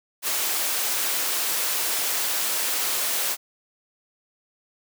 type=high-pass noise; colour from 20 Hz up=white; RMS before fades=-25 dBFS; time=0.22-3.37 s; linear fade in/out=50 ms; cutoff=380 Hz; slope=12 dB/octave; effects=none